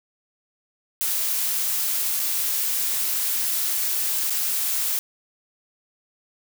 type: noise with dropouts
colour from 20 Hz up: blue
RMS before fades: -24 dBFS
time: 1.01-4.99 s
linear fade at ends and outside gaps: 0 ms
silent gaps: 2.195-2.199 / 4.298-4.305 s
effects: none